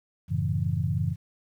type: chord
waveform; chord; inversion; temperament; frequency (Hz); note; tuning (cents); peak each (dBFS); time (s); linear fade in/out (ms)
sine; F# minor seventh; none; equal; 92.5 / 110 / 138.59 / 164.81; F#2 / A2 / C#3 / E3; 0 / 0 / 0 / 0; -29 / -30 / -29 / -30; 0.28-1.16; 50
effects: 10-bit